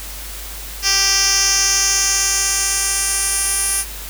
10% pulse tone with band-pass filter sweep, 392 Hz, G4, in tune, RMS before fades -17 dBFS, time 0.82-3.85 s, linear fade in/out 50 ms, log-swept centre 5100 to 10000 Hz, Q 2.8, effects added 50 Hz sine -32 dBFS peak until 4.09 s + white hiss -32 dBFS RMS until 4.09 s

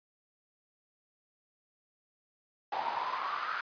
brown noise with high-pass filter sweep, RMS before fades -35 dBFS, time 2.72-3.61 s, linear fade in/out 5 ms, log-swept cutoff 800 to 1400 Hz, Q 6.2, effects resampled to 11025 Hz

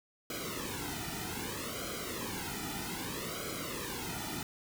pink noise with flanger, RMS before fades -39 dBFS, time 0.3-4.43 s, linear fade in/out 2 ms, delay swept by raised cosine 1.1 to 1.86 ms, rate 0.63 Hz, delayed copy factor -0.95, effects none

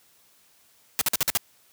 white noise bursts, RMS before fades -22 dBFS, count 6, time 0.99-1.373 s, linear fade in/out 0 ms, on 23 ms, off 49 ms, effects white hiss -60 dBFS RMS until 1.72 s + high-pass 60 Hz 12 dB/octave

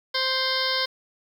harmonic tone, 523.3 Hz, C5, in tune, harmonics 1 / 2 / 3 / 4 / 6 / 7 / 8 / 9 / 10, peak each -31 / -31 / -31 / -31 / -31 / -31 / -31 / -31 / -31 dBFS, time 0.14-0.86 s, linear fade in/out 10 ms, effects 8-bit

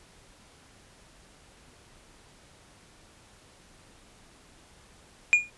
triangle tone with exponential decay, 2432 Hz, D#7, 40 cents flat, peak -11 dBFS, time 5.33-5.5 s, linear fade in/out 0 ms, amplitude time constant 36 ms, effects pink hiss -56 dBFS RMS until 5.57 s + resampled to 24000 Hz

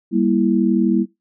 sine chord, E diminished, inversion first, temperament just, 197.78 / 237.3 / 329.6 Hz, G3 / Bb3 / E4, +16 / +31 / 0 cents, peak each -18 dBFS, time 0.11-1.06 s, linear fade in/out 50 ms, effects noise-tail reverb RT60 0.2 s tail -20 dB re dry

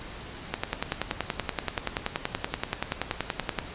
click train, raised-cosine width 0.3 ms, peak -10 dBFS, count 33, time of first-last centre 0.54-3.588 s, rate 10.5 Hz, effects pink hiss -41 dBFS RMS until 3.74 s + resampled to 8000 Hz

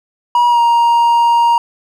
triangle tone with pitch glide, 961 to 939.1 Hz, B5 to A#5, -48 to +13 cents, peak -6 dBFS, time 0.35-1.58 s, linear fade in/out 2 ms, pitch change -39 cents, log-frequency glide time 0.49-0.6 s, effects none

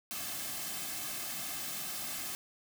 white noise with comb filter, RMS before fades -39 dBFS, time 0.11-2.35 s, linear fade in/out 0 ms, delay 2.1 ms, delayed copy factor -0.65, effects none

